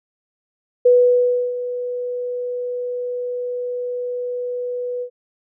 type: tone with ADSR envelope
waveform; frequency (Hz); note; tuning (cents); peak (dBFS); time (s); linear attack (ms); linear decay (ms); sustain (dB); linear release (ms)
sine; 492.4; B4; -5; -8; 0.85-5.1; 10; 670; -14; 81
effects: none